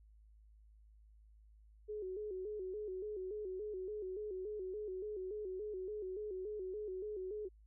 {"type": "tone with vibrato", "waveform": "sine", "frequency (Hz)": 397.2, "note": "G4", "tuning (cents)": 23, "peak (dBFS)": -40, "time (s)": [1.88, 7.49], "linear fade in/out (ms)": 20, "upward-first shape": "square", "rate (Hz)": 3.5, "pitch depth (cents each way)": 110, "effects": ["added 53 Hz sine -60 dBFS peak until 7.66 s"]}